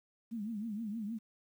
sine tone with vibrato, 216.7 Hz, A3, 26 cents flat, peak -36 dBFS, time 0.31-1.19 s, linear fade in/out 20 ms, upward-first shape triangle, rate 6.4 Hz, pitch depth 160 cents each way, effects 11-bit

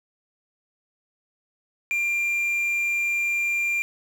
triangle tone with quantisation, 2385 Hz, D7, 26 cents sharp, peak -20 dBFS, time 1.91-3.82 s, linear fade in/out 0 ms, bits 8, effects none

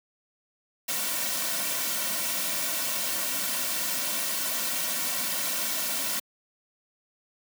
white noise with comb filter, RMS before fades -29 dBFS, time 0.88-6.2 s, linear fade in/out 10 ms, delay 2.4 ms, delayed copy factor -0.7, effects high-pass 200 Hz 12 dB/octave

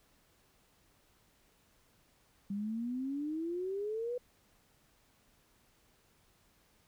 sine exponential sweep, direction up, 196 to 499.1 Hz, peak -34 dBFS, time 2.5-4.18 s, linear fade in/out 5 ms, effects pink hiss -69 dBFS RMS until 6.87 s

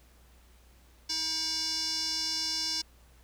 square tone with band-pass filter, 319.1 Hz, D#4, 44 cents sharp, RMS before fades -32 dBFS, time 1.09-2.82 s, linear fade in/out 10 ms, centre 5200 Hz, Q 7.1, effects added 60 Hz sine -57 dBFS peak until 3.23 s + pink hiss -63 dBFS RMS until 3.23 s

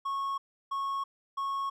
triangle tone bursts, 1099 Hz, C#6, 15 cents flat, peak -28 dBFS, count 3, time 0.05-1.7 s, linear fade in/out 10 ms, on 330 ms, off 330 ms, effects none

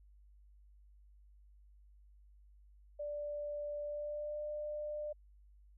sine tone with pitch glide, 587.3 to 597.9 Hz, D5 to D5, 0 to +31 cents, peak -38 dBFS, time 2.99-5.13 s, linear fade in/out 10 ms, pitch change +31 cents, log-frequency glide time 3.83-4.42 s, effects added 50 Hz sine -59 dBFS peak until 5.77 s

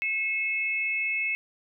sine tone pair together, 2175 / 2600 Hz, C#7 / E7, -33 / -24 cents, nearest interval minor third, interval 309 cents, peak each -28 dBFS, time 0.02-1.35 s, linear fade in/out 0 ms, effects none

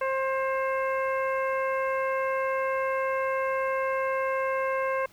harmonic tone, 531 Hz, C5, 25 cents sharp, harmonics 1 / 2 / 3 / 4 / 5, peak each -27 / -30 / -35 / -37 / -42 dBFS, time 0.01-5.06 s, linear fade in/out 5 ms, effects pink hiss -57 dBFS RMS until 5.12 s

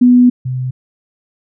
sine tone pair in turn, 246.9 / 128.03 Hz, B3 / C3, 0 / -37 cents, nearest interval major seventh, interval 1137 cents, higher first, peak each -4 / -16 dBFS, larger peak first, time 0.01-0.3 / 0.45-0.71 s, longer first, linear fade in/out 10 ms, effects none

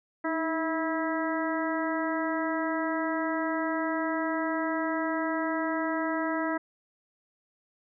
harmonic tone with a mistuned harmonic, 325.1 Hz, E4, 24 cents flat, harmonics 1 / 2 / 3 / 4 / 5 / 6, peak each -30 / -33 / -35 / -36 / -37 / -38 dBFS, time 0.24-6.58 s, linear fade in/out 10 ms, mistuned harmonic 1, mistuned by -54 cents, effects none

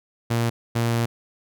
sawtooth tone bursts at uneven times, 116.9 Hz, A#2, 5 cents sharp, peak -16 dBFS, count 2, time 0.3-0.5 / 0.75-1.06 s, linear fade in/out 10 ms, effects none

